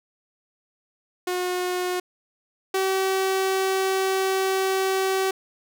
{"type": "tone pair in turn", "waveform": "sawtooth", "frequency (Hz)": [361.7, 382.2], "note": ["F#4", "G4"], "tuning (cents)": [-39, -44], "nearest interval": "minor second", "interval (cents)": 95, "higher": "second", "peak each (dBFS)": [-20, -17], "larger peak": "second", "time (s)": [[1.27, 2], [2.74, 5.31]], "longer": "second", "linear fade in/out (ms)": 5, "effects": []}